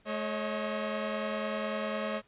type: tone cluster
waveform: sawtooth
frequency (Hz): 214 / 548 / 632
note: A3 / C#5 / D#5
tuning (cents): -48 / -20 / +27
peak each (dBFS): -32 / -32 / -32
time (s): 0.05-2.22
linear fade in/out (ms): 50
effects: pink hiss -65 dBFS RMS until 2.27 s + resampled to 8000 Hz